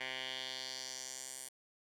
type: tone with band-pass filter sweep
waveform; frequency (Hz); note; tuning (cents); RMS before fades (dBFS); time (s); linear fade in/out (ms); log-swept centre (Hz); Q
10% pulse; 130; C3; -11; -44; 0-1.49; 10; 2400 to 9400; 2.5
effects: none